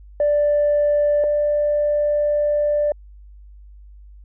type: tone pair in turn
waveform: sine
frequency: 587.3 / 590.2 Hz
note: D5 / D5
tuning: 0 / +8 cents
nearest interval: unison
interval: 8 cents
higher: second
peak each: -13 / -15 dBFS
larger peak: first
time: 0.2-1.24 / 1.24-2.92 s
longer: second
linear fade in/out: 2 ms
effects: tanh soft clip ceiling -11 dBFS + added 50 Hz sine -40 dBFS peak until 4.24 s